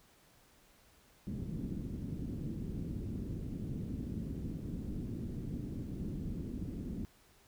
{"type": "low-pass noise", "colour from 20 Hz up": "white", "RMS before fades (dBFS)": -40, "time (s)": [1.27, 7.05], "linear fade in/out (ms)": 0, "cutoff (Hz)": 270, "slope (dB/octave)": 24, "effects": ["pink hiss -65 dBFS RMS until 7.47 s"]}